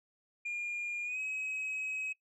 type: tone with pitch glide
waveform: sine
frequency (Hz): 2415 to 2547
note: D7 to D#7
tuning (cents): +48 to +40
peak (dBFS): -32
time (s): 0.45-2.13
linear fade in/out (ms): 10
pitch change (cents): +92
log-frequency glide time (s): 1.04-1.19
effects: noise-tail reverb RT60 0.1 s tail -20 dB re dry + tanh soft clip ceiling -33 dBFS